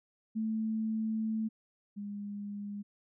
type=tone pair in turn; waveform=sine; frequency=220 / 204 Hz; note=A3 / G#3; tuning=0 / -31 cents; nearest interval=minor second; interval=131 cents; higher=first; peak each=-30 / -37 dBFS; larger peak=first; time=0.35-1.49 / 1.96-2.83 s; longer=first; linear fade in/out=20 ms; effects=none